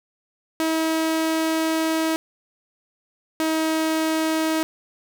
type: tone pair in turn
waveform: sawtooth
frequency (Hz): 321 / 318.2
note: E4 / D#4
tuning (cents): -46 / +39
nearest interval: unison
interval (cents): 15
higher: first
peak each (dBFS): -16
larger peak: neither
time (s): 0.6-2.16 / 3.4-4.63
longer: first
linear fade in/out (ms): 0
effects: none